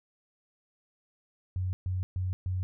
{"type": "tone bursts", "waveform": "sine", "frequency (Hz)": 92.2, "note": "F#2", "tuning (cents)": -6, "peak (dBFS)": -28, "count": 4, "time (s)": [1.56, 2.63], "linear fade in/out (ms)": 0, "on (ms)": 170, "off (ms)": 130, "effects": []}